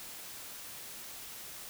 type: silence
effects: white hiss -46 dBFS RMS until 1.69 s